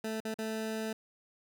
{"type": "tone with dropouts", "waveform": "20% pulse", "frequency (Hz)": 220, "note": "A3", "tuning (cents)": 0, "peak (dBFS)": -29, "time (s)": [0.04, 0.93], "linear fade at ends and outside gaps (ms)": 5, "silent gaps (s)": [[0.204, 0.25], [0.342, 0.386]], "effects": []}